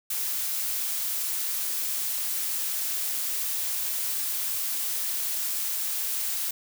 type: noise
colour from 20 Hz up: blue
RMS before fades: -29 dBFS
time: 0.1-6.51 s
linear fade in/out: 5 ms
effects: none